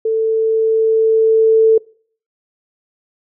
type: tone with level ramp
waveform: sine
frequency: 444.1 Hz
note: A4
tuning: 16 cents sharp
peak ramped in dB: -13 to -6 dBFS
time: 0.05-1.78 s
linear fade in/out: 5 ms
effects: noise-tail reverb RT60 0.5 s tail -25 dB re dry